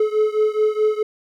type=beating tone pair; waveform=triangle; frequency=427.4 / 432.1 Hz; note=G#4 / A4; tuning=+50 / -31 cents; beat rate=4.7 Hz; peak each=-16 / -18 dBFS; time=0-1.03 s; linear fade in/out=5 ms; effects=none